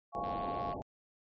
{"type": "chord", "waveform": "sine", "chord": "Db major", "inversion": "first", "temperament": "equal", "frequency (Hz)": [698.5, 830.6, 1108.7], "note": ["F5", "Ab5", "Db6"], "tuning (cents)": [0, 0, 0], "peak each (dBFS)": [-38, -43, -39], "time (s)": [0.12, 0.77], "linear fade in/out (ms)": 50}
{"type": "low-pass noise", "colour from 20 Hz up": "white", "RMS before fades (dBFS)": -41, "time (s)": [0.15, 0.82], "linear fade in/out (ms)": 0, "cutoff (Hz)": 860, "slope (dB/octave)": 96}
{"type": "click train", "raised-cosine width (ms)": 0.3, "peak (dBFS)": -34, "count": 46, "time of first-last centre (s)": [0.24, 0.727], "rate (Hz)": 92.4}
{"effects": ["MP3 32 kbps"]}